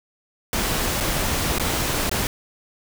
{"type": "noise with dropouts", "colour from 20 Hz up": "pink", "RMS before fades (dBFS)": -23, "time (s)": [0.53, 2.27], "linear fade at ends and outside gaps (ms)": 1, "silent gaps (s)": [[1.003, 1.007], [1.584, 1.597], [2.095, 2.114]], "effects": []}